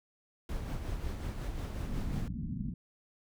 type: noise with tremolo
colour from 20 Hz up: brown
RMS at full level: -35 dBFS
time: 0.49-2.28 s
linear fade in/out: 2 ms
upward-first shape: sine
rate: 5.5 Hz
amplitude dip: 40%
type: low-pass noise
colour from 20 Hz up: white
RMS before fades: -38 dBFS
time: 1.89-2.74 s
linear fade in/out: 2 ms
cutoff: 240 Hz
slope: 48 dB/octave
effects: none